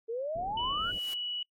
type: exponential sweep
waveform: sine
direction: up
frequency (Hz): 440 to 1499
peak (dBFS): -31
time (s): 0.08-0.92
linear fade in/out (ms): 20
type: low-pass noise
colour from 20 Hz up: pink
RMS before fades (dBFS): -45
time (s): 0.35-0.99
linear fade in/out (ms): 5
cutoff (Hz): 690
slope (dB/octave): 96
type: tone with pitch glide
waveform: sine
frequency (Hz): 2973 to 2939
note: F#7 to F#7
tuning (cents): +8 to -12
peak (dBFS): -32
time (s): 0.57-1.43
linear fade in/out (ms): 5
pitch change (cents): -20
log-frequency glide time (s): 0.7-0.97
type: noise with exponential growth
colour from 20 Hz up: white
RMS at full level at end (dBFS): -42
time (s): 0.68-1.14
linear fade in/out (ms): 5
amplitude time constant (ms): 99
effects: noise-tail reverb RT60 0.1 s tail -25 dB re dry + MP3 64 kbps